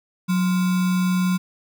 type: tone with sample-and-hold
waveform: sine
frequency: 182.7 Hz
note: F#3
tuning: 22 cents flat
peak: -17 dBFS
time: 0.28-1.38 s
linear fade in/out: 20 ms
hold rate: 1225 Hz
effects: none